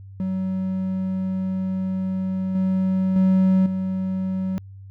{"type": "tone with level steps", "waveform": "triangle", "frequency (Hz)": 188.3, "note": "F#3", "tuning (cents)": 31, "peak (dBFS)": [-20, -16, -12, -20], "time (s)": [0.2, 4.58], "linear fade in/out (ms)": 0, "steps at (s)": [2.55, 3.16, 3.66], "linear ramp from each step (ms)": 2, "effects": ["added 97 Hz sine -38 dBFS peak until 4.9 s"]}